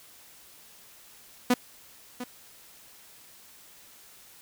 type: tone with echo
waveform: sawtooth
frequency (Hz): 247.3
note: B3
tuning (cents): +3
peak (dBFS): -15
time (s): 1.5-1.54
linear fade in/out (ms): 5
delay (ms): 700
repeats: 1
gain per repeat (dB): -14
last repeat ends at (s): 2.24
effects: white hiss -53 dBFS RMS until 4.41 s